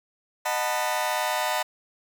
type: chord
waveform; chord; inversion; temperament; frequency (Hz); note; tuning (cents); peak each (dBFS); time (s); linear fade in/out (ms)
sawtooth; B dominant seventh; first; just; 617.4 / 740.8 / 889 / 987.8; D#5 / F#5 / A5 / B5; -14 / +2 / +18 / 0; -26; 0.45-1.63; 10
effects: none

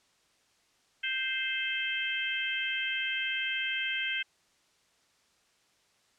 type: harmonic tone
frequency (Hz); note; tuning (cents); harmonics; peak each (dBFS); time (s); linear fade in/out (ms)
523.3; C5; 0; 3 / 4 / 5 / 6; -35 / -35 / -35 / -35; 1.03-4.23; 10
effects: white hiss -68 dBFS RMS until 6.18 s + low-pass 7000 Hz 12 dB/octave

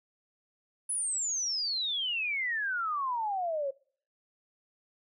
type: exponential sweep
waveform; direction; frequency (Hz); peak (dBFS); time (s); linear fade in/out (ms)
sine; down; 10430 to 532; -29; 0.89-3.71; 10
effects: noise-tail reverb RT60 0.5 s tail -24 dB re dry

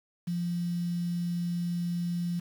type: tone with quantisation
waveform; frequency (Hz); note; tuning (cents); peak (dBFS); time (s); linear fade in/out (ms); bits
sine; 173.7; F3; -9; -28; 0.27-2.4; 10; 8
effects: none

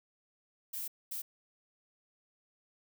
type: noise bursts at uneven times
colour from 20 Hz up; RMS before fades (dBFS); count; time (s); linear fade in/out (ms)
violet; -39; 2; 0.73-0.88 / 1.11-1.22; 10
effects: none

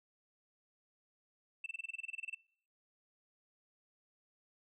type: tone bursts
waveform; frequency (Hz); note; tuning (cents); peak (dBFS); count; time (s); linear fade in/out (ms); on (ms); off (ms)
sine; 2662; E7; +16; -36; 15; 1.64-2.348; 5; 22; 27
effects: noise-tail reverb RT60 0.6 s tail -25 dB re dry + tanh soft clip ceiling -36 dBFS

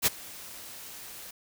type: noise with ADSR envelope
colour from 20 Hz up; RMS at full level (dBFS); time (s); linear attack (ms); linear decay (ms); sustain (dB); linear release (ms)
white; -21; 0.02-1.31; 45; 22; -23; 6
effects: none

